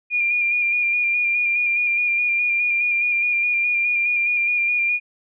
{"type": "tone with vibrato", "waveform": "sine", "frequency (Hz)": 2413, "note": "D7", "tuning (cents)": 46, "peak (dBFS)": -17, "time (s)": [0.1, 5], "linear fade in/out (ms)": 50, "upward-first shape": "square", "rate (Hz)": 4.8, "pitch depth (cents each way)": 22, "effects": []}